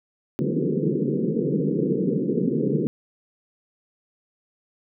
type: band-pass noise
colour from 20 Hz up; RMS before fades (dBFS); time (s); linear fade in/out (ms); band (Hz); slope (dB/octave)
pink; -23; 0.39-2.87; 0; 140 to 490; 96
effects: none